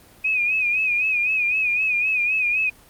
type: tone with vibrato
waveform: sine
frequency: 2496 Hz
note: D#7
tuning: 5 cents sharp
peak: -18 dBFS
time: 0.24-2.7 s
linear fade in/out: 10 ms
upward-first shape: sine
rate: 3.9 Hz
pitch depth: 71 cents each way
effects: pink hiss -50 dBFS RMS until 2.89 s + Opus 24 kbps